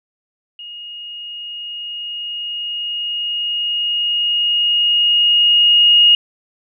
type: tone with level ramp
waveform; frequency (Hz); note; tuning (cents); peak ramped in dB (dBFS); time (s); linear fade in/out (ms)
sine; 2865; F7; +44; -30 to -6; 0.59-6.15; 2
effects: none